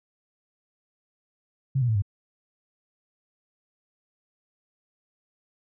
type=tone with pitch steps; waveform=sine; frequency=134.4 / 121.83 / 110.44 / 100.11 Hz; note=C3 / B2 / A2 / G2; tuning=+47 / -23 / +7 / +37 cents; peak=-20 dBFS; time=1.75-2.022 s; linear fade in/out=10 ms; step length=68 ms; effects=none